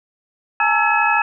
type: tone cluster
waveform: sine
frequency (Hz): 838 / 910 / 1327 / 1694 / 2568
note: G#5 / A#5 / E6 / G#6 / E7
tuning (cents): +15 / -42 / +11 / +34 / -46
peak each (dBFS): -20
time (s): 0.6-1.22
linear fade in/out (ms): 2
effects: none